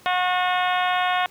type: harmonic tone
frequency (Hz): 363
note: F#4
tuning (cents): -33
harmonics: 2 / 3 / 4 / 5 / 6 / 7 / 8 / 9 / 10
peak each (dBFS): -22 / -26 / -28 / -30 / -32 / -33 / -34 / -35 / -36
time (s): 0.06-1.26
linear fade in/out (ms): 0
effects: pink hiss -51 dBFS RMS until 1.3 s + high-pass 100 Hz 12 dB/octave